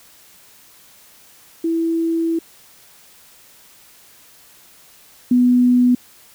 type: tone pair in turn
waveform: sine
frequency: 330 / 247.2 Hz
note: E4 / B3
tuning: +2 / +2 cents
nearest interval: perfect fourth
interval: 500 cents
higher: first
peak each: -16 / -10 dBFS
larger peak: second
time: 1.64-2.39 / 5.31-5.95 s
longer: first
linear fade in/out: 5 ms
effects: white hiss -48 dBFS RMS until 6.34 s